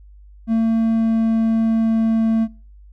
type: tone with pitch glide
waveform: triangle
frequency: 225.6 to 224 Hz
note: A3 to A3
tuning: +44 to +31 cents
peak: -12 dBFS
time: 0.47-2.48 s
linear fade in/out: 50 ms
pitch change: -13 cents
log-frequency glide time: 0.69-2.29 s
effects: noise-tail reverb RT60 0.4 s tail -25 dB re dry + added 50 Hz sine -41 dBFS peak until 2.92 s